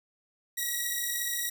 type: beating tone pair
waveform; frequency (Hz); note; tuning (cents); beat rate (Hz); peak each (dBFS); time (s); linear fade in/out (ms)
5% pulse; 1906 / 1923; A#6 / B6; +38 / -47; 17; -23 / -21; 0.57-1.5; 10
effects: none